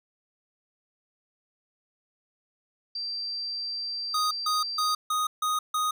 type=tone; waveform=sine; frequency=4699 Hz; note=D8; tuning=in tune; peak=-30 dBFS; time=2.95-4.95 s; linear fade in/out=5 ms
type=tone bursts; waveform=square; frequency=1244.5 Hz; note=D#6; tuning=in tune; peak=-25 dBFS; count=6; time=4.14-5.91 s; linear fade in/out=5 ms; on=170 ms; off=150 ms
effects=none